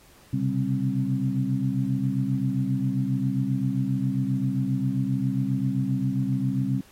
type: tone cluster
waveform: sine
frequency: 128 / 135.5 / 196.4 / 265.4 Hz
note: C3 / C#3 / G3 / C4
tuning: -38 / -39 / +4 / +25 cents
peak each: -28 dBFS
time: 0.33-6.81 s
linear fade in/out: 5 ms
effects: pink hiss -55 dBFS RMS until 6.91 s + AAC 48 kbps